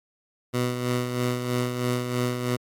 15% pulse tone with tremolo, 123.47 Hz, B2, in tune, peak -16 dBFS, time 0.53-2.57 s, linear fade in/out 20 ms, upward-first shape sine, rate 3.1 Hz, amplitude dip 50%, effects AAC 64 kbps

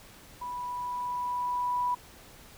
sine tone with level ramp, 984 Hz, B5, 7 cents flat, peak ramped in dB -34 to -25 dBFS, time 0.41-1.95 s, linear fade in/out 10 ms, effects pink hiss -52 dBFS RMS until 2.57 s

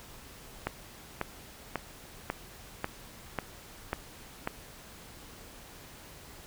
click train, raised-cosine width 0.5 ms, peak -15 dBFS, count 8, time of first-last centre 0.67-4.474 s, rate 1.84 Hz, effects pink hiss -50 dBFS RMS until 6.46 s

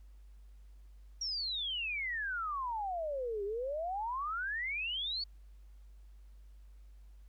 sine exponential two-way sweep, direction down then up, 5700 to 392 to 4555 Hz, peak -34 dBFS, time 1.21-5.24 s, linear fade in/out 5 ms, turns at 3.44 s, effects added 50 Hz sine -52 dBFS peak until 7.28 s + pink hiss -75 dBFS RMS until 7.28 s

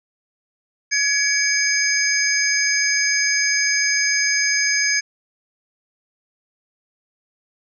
sine tone cluster, 1690 / 2263 / 5010 / 6380 Hz, G#6 / C#7 / D#8 / G8, +30 / +35 / +11 / +30 cents, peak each -22 dBFS, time 0.91-5.01 s, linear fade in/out 20 ms, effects none

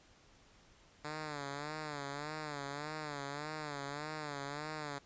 5% pulse tone with vibrato, 147.4 Hz, D3, 7 cents sharp, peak -29 dBFS, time 1.04-4.99 s, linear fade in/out 10 ms, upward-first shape sine, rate 1.7 Hz, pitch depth 92 cents each way, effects pink hiss -64 dBFS RMS until 5.05 s + resampled to 16000 Hz

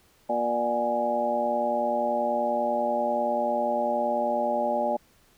harmonic tone with a mistuned harmonic, 118.8 Hz, A#2, 33 cents sharp, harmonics 2 / 3 / 4 / 5 / 6 / 7, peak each -33 / -36 / -37 / -26 / -33 / -28 dBFS, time 0.29-4.97 s, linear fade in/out 10 ms, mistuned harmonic 6, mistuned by +68 cents, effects pink hiss -61 dBFS RMS until 5.37 s

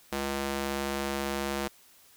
square tone with high-pass filter, 69.3 Hz, C#2, in tune, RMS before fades -32 dBFS, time 0.12-1.68 s, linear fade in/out 5 ms, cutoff 250 Hz, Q 0.58, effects white hiss -58 dBFS RMS until 2.16 s

